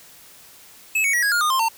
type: tone with pitch steps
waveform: square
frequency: 2592 / 2231 / 1919.5 / 1651.8 / 1421.5 / 1223.3 / 1052.7 / 905.9 Hz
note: E7 / C#7 / B6 / G#6 / F6 / D#6 / C6 / A#5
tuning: -30 / +11 / -50 / -10 / +30 / -30 / +10 / -50 cents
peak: -18 dBFS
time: 0.95-1.686 s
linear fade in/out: 5 ms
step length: 92 ms
effects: white hiss -47 dBFS RMS until 1.77 s